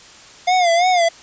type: tone with vibrato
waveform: square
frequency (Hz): 705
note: F5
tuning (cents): +16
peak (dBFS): -13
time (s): 0.47-1.09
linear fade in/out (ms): 10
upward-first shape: sine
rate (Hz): 3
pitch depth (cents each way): 91
effects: white hiss -42 dBFS RMS until 1.22 s + resampled to 16000 Hz